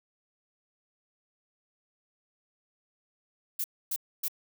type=noise bursts; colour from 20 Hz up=violet; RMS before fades=-31 dBFS; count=3; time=3.59-4.283 s; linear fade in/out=5 ms; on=51 ms; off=270 ms; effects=none